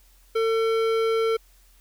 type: tone with hard clipping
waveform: triangle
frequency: 450 Hz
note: A4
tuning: 39 cents sharp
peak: -22 dBFS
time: 0.35-1.37 s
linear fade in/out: 10 ms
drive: 18 dB
effects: added 43 Hz sine -54 dBFS peak until 1.8 s + white hiss -60 dBFS RMS until 1.8 s